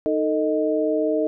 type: tone cluster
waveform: sine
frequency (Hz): 311.2 / 445.6 / 623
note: D#4 / A4 / D#5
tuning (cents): 0 / +22 / +2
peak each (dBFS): -23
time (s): 0.06-1.27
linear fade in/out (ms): 0
effects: none